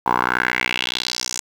10% pulse tone with band-pass filter sweep, 61.6 Hz, B1, 4 cents flat, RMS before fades -22 dBFS, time 0.06-1.4 s, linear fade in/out 5 ms, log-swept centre 940 to 7100 Hz, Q 3.7, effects 7-bit

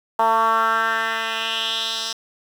10% pulse tone with band-pass filter sweep, 224.6 Hz, A3, 36 cents sharp, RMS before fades -21 dBFS, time 0.19-2.13 s, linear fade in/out 5 ms, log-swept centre 890 to 4800 Hz, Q 3.2, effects 7-bit

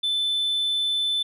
sine tone, 3520 Hz, A7, in tune, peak -19 dBFS, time 0.03-1.23 s, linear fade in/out 10 ms, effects tanh soft clip ceiling -20 dBFS

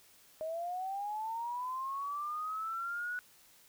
sine linear sweep, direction up, 622.3 to 1480 Hz, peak -35 dBFS, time 0.41-3.19 s, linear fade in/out 0 ms, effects white hiss -62 dBFS RMS until 3.68 s

